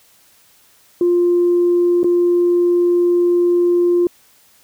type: tone with dropouts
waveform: sine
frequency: 350.3 Hz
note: F4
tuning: 5 cents sharp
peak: -10 dBFS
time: 1.01-4.07 s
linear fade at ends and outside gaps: 2 ms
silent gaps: 2.032-2.043 s
effects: tanh soft clip ceiling -7 dBFS + white hiss -52 dBFS RMS until 4.63 s